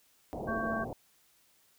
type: low-pass noise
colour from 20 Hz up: white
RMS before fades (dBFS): -39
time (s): 0.33-0.93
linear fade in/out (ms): 0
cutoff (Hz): 780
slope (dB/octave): 48
type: harmonic tone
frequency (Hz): 224.2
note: A3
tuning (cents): +33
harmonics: 1 / 3 / 5 / 7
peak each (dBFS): -37 / -37 / -37 / -37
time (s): 0.47-0.85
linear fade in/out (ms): 20
effects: white hiss -67 dBFS RMS until 1.78 s